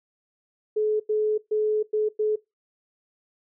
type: tone bursts at uneven times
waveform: sine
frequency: 427.8 Hz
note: A4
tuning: 49 cents flat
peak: -20 dBFS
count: 5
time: 0.76-1 / 1.09-1.38 / 1.51-1.83 / 1.93-2.09 / 2.19-2.36 s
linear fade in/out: 10 ms
effects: noise-tail reverb RT60 0.2 s tail -21 dB re dry